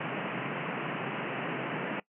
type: band-pass noise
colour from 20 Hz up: pink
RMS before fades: -35 dBFS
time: 0-2 s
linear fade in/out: 5 ms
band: 130 to 2900 Hz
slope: 96 dB/octave
effects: noise-tail reverb RT60 0.1 s tail -21 dB re dry